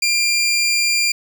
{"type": "tone", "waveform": "20% pulse", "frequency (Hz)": 2388, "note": "D7", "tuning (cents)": 28, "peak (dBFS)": -10, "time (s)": [0.02, 1.12], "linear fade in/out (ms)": 5, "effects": []}